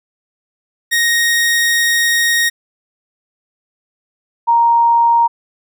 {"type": "tone pair in turn", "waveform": ["sawtooth", "sine"], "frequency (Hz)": [1868, 934], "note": ["A#6", "A#5"], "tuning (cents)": [3, 3], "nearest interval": "octave", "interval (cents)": 1200, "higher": "first", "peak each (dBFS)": -8, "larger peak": "neither", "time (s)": [[0.91, 2.5], [4.47, 5.28]], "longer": "first", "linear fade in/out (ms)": 20, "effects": []}